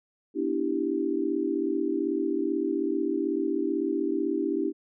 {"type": "chord", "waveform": "sine", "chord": "E minor seventh", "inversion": "second", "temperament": "equal", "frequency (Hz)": [246.9, 293.7, 329.6, 392], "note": ["B3", "D4", "E4", "G4"], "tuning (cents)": [0, 0, 0, 0], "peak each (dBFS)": [-35, -29, -29, -30], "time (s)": [0.34, 4.73], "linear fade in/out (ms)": 50, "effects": []}